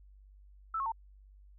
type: tone with pitch steps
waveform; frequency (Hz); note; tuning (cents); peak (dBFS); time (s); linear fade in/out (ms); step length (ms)
sine; 1318.5 / 1089.7 / 900.6; E6 / C#6 / A5; 0 / -30 / +40; -31; 0.74-0.92; 5; 60
effects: added 49 Hz sine -54 dBFS peak until 1.58 s